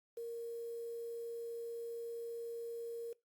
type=tone with quantisation; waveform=sine; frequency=466.2 Hz; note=A#4; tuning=in tune; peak=-40 dBFS; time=0.17-3.13 s; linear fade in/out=5 ms; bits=10; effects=noise-tail reverb RT60 0.2 s tail -21 dB re dry + Opus 48 kbps

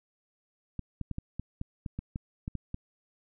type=clicks; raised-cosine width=5 ms; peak=-22 dBFS; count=12; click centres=0.793 / 1.013 / 1.113 / 1.184 / 1.396 / 1.614 / 1.862 / 1.99 / 2.159 / 2.479 / 2.553 / 2.744 s; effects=none

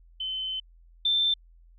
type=tone pair in turn; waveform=sine; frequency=3059 / 3558 Hz; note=G7 / A7; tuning=-43 / +19 cents; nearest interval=minor third; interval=262 cents; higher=second; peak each=-29 / -21 dBFS; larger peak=second; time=0.2-0.6 / 1.05-1.34 s; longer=first; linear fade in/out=5 ms; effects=added 42 Hz sine -52 dBFS peak until 1.78 s

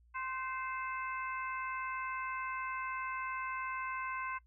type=harmonic tone with a mistuned harmonic; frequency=523.3 Hz; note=C5; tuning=in tune; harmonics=2 / 3 / 4 / 5; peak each=-39 / -43 / -45 / -47 dBFS; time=0.14-4.39 s; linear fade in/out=20 ms; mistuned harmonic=3; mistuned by=-38 cents; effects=noise-tail reverb RT60 0.1 s tail -20 dB re dry + added 59 Hz sine -62 dBFS peak until 4.46 s

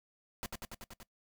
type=noise with echo; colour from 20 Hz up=pink; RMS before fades=-39 dBFS; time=0.43-0.46 s; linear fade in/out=0 ms; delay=95 ms; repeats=6; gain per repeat=-2 dB; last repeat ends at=1.03 s; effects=noise-tail reverb RT60 0.1 s tail -20 dB re dry

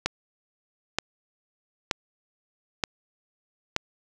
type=click train; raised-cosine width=0.2 ms; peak=-6 dBFS; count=5; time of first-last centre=0.06-3.764 s; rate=1.08 Hz; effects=none

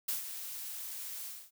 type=noise with ADSR envelope; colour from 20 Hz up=blue; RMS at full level=-33 dBFS; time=0.08-1.51 s; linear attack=9 ms; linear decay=130 ms; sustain=-9 dB; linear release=260 ms; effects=none

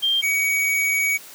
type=tone pair in turn; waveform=sine / square; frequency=3179 / 2256 Hz; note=G7 / C#7; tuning=+24 / +30 cents; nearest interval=tritone; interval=594 cents; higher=first; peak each=-17 / -19 dBFS; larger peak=first; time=0.02-0.22 / 0.22-1.18 s; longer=second; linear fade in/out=20 ms; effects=white hiss -42 dBFS RMS until 1.34 s + high-pass 200 Hz 12 dB/octave

